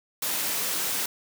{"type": "high-pass noise", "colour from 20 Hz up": "white", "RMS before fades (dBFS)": -28, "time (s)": [0.22, 1.06], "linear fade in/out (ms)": 5, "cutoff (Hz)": 160, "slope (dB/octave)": 12, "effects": []}